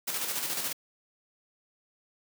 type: noise with tremolo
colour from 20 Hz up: white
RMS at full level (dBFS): -31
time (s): 0.07-0.73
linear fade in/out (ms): 10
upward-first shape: square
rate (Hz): 14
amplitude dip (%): 40
effects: high-pass 150 Hz 12 dB/octave